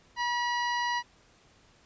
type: harmonic tone with a mistuned harmonic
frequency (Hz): 965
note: B5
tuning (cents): -40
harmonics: 1 / 2 / 3 / 4 / 5 / 6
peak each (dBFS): -29 / -32 / -40 / -42 / -42 / -46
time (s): 0.16-1.03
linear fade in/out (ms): 50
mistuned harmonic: 4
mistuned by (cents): +74
effects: pink hiss -61 dBFS RMS until 1.85 s + resampled to 16000 Hz